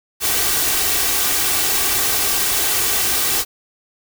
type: noise with comb filter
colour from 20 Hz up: white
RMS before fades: -18 dBFS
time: 0.2-3.45 s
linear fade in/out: 50 ms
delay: 2.6 ms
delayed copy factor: +0.55
effects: none